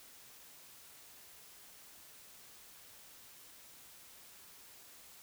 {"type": "silence", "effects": ["white hiss -57 dBFS RMS until 5.22 s"]}